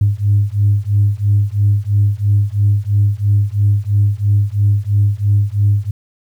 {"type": "beating tone pair", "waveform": "sine", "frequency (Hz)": [100.7, 103.7], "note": ["G2", "G#2"], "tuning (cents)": [47, -2], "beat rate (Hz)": 3, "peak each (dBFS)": -13, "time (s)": [0.01, 5.91], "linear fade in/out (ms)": 5, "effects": ["tanh soft clip ceiling -4 dBFS", "8-bit"]}